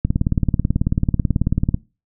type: click train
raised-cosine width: 5 ms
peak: -4 dBFS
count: 32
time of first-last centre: 0.05-1.744 s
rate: 18.3 Hz
effects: noise-tail reverb RT60 0.3 s tail -22 dB re dry